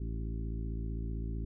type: harmonic tone with a mistuned harmonic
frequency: 55.6 Hz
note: A1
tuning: 19 cents sharp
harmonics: 1 / 2 / 3 / 4 / 5 / 6 / 7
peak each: -35 / -41 / -45 / -47 / -49 / -51 / -52 dBFS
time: 0-1.45 s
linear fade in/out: 5 ms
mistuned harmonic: 6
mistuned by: -42 cents
effects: none